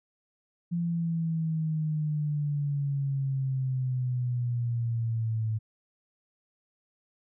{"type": "exponential sweep", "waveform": "sine", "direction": "down", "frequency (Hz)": [172.5, 109.2], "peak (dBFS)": -26, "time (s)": [0.71, 5.59], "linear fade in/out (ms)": 20, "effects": []}